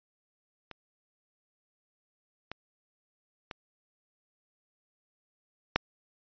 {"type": "clicks", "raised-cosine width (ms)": 0.3, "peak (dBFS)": [-26, -21, -22, -6], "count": 4, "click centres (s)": [0.713, 2.516, 3.512, 5.76], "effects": ["resampled to 11025 Hz"]}